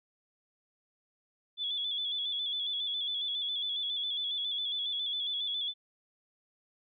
sine tone with vibrato, 3425 Hz, A7, 47 cents flat, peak -31 dBFS, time 1.57-5.74 s, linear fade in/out 50 ms, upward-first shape square, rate 7.3 Hz, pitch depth 39 cents each way, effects none

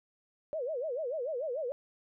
sine tone with vibrato, 554.4 Hz, C#5, in tune, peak -32 dBFS, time 0.53-1.72 s, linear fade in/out 0 ms, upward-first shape sine, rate 6.8 Hz, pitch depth 270 cents each way, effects none

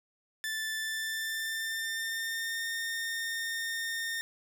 sawtooth tone with pitch glide, 1760 to 1826.3 Hz, A6 to A#6, 0 to -36 cents, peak -29 dBFS, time 0.44-4.21 s, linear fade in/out 0 ms, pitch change +64 cents, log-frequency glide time 0.77-2.65 s, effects none

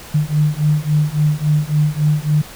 sine beating tone pair, 148.9 / 152.5 Hz, D3 / D#3, +24 / -34 cents, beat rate 3.6 Hz, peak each -16 / -16 dBFS, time 0.14-2.42 s, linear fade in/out 10 ms, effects pink hiss -36 dBFS RMS until 2.55 s

